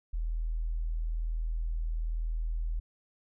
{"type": "tone", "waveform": "sine", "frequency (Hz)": 40.54, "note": "E1", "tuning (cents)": -28, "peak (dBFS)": -29, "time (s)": [0.13, 2.8], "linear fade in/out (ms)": 10, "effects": []}